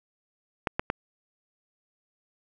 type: clicks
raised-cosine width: 0.5 ms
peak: -10 dBFS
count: 3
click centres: 0.672 / 0.795 / 0.901 s
effects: none